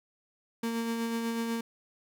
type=tone with tremolo; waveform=35% pulse; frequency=230 Hz; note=A#3; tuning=23 cents flat; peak=-27 dBFS; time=0.63-1.61 s; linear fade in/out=5 ms; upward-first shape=sine; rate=8.1 Hz; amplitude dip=30%; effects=none